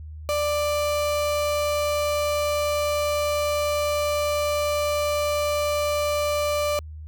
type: tone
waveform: 35% pulse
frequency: 590 Hz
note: D5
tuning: 8 cents sharp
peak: -20 dBFS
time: 0.29-6.79 s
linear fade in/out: 0 ms
effects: added 77 Hz sine -35 dBFS peak until 7.07 s